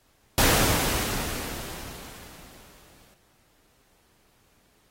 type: noise with exponential decay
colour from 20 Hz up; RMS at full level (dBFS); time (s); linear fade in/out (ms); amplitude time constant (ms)
pink; -19; 0.38-3.14; 1; 600
effects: pink hiss -64 dBFS RMS until 4.9 s + AAC 48 kbps